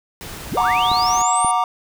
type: noise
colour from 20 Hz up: pink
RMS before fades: -33 dBFS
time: 0.21-1.22 s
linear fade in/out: 0 ms
type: linear sweep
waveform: sine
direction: up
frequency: 123.47 to 9490 Hz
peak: -21 dBFS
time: 0.52-1.51 s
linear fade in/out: 0 ms
type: chord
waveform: triangle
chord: Gb augmented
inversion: none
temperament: equal with one note detuned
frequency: 734 / 932.3 / 1174.7 Hz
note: Gb5 / Bb5 / D6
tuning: -14 / 0 / 0 cents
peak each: -18 dBFS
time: 0.57-1.64 s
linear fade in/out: 2 ms
type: clicks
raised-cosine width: 3 ms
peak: -16 dBFS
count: 2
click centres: 0.916 / 1.447 s
effects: none